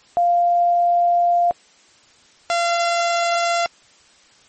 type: tone pair in turn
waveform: sine / sawtooth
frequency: 697 / 686.2 Hz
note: F5 / F5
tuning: -4 / -31 cents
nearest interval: unison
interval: 27 cents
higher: first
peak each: -13 dBFS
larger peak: neither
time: 0.17-1.51 / 2.5-3.66 s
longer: first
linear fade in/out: 0 ms
effects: white hiss -52 dBFS RMS until 4.48 s + MP3 32 kbps